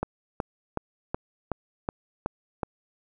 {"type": "click train", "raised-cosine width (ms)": 1, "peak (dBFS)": -13, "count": 8, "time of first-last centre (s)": [0.03, 2.632], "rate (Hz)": 2.69, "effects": []}